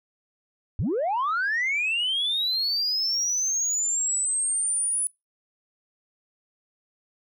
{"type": "linear sweep", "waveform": "sine", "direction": "up", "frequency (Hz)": [66.1, 9956], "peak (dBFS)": -21, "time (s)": [0.79, 5.07], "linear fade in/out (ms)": 0, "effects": ["noise-tail reverb RT60 0.2 s tail -26 dB re dry", "tanh soft clip ceiling -20 dBFS"]}